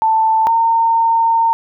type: tone pair in turn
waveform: sine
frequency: 886 / 913.5 Hz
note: A5 / A#5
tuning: +12 / -35 cents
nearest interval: minor second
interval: 53 cents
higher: second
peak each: -10 dBFS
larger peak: neither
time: 0.02-0.47 / 0.47-1.53 s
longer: second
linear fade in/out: 0 ms
effects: none